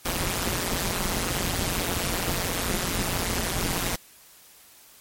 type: noise with amplitude modulation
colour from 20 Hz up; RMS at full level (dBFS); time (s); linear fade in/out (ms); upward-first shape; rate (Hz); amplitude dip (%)
pink; -23; 0.05-3.96; 5; sine; 177; 95
effects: white hiss -52 dBFS RMS until 5 s + MP3 64 kbps